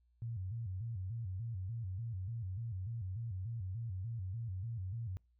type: tone with vibrato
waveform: sine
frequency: 103.83 Hz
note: G#2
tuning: in tune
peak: -38 dBFS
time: 0.22-5.17 s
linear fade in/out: 0 ms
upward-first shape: square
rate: 3.4 Hz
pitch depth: 190 cents each way
effects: noise-tail reverb RT60 0.3 s tail -26 dB re dry + added 60 Hz sine -69 dBFS peak until 5.39 s